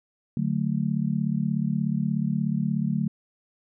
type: chord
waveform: sine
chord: D major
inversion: none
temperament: just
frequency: 146.83 / 183.54 / 220.2 Hz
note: D3 / F#3 / A3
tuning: 0 / -14 / +2 cents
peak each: -27 dBFS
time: 0.37-3.08 s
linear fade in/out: 2 ms
effects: none